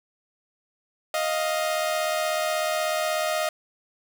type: tone pair together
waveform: sawtooth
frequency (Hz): 624 / 700.4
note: D#5 / F5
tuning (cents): +5 / +5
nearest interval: major second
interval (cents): 200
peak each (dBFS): -21 / -25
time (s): 1.14-3.49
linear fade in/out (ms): 2
effects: none